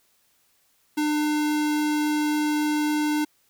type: tone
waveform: square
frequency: 300.6 Hz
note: D4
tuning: 40 cents sharp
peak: -22 dBFS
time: 0.97-3.25 s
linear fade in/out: 10 ms
effects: white hiss -65 dBFS RMS until 3.49 s